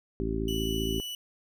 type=harmonic tone; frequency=55 Hz; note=A1; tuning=in tune; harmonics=1 / 2 / 3 / 4 / 5 / 6 / 7; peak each=-33 / -38 / -38 / -37 / -35 / -38 / -33 dBFS; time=0.2-1 s; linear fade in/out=0 ms
type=tone; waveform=40% pulse; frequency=2960 Hz; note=F#7; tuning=in tune; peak=-34 dBFS; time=0.48-1.15 s; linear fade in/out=2 ms
effects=none